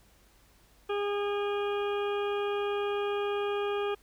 harmonic tone, 407.7 Hz, G#4, 32 cents flat, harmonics 1 / 2 / 3 / 4 / 6 / 7 / 8, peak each -29 / -38 / -38 / -44 / -43 / -48 / -46 dBFS, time 0.89-3.95 s, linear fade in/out 10 ms, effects added 50 Hz sine -63 dBFS peak until 4.02 s + pink hiss -63 dBFS RMS until 4.02 s

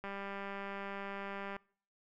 click train, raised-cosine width 0.5 ms, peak -28 dBFS, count 303, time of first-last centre 0.04-1.565 s, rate 198 Hz, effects noise-tail reverb RT60 0.5 s tail -25 dB re dry

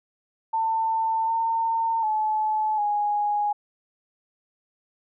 sine tone with pitch steps, 895 / 908 / 862 / 829 Hz, A5 / A#5 / A5 / G#5, +29 / -46 / -36 / -3 cents, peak -21 dBFS, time 0.53-3.53 s, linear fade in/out 10 ms, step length 750 ms, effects none

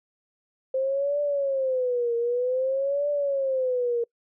sine tone with vibrato, 522 Hz, C5, 4 cents flat, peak -22 dBFS, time 0.74-4.04 s, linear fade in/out 5 ms, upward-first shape triangle, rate 0.53 Hz, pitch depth 200 cents each way, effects noise-tail reverb RT60 0.1 s tail -26 dB re dry

